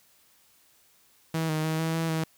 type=tone with pitch steps; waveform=sawtooth; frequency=161.6 / 155.9 / 158.8 / 162 / 163.6 / 160.2 Hz; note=E3 / D#3 / D#3 / E3 / E3 / E3; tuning=-34 / +4 / +36 / -30 / -13 / -49 cents; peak=-22 dBFS; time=1.34-2.24 s; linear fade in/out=5 ms; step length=150 ms; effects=white hiss -62 dBFS RMS until 2.37 s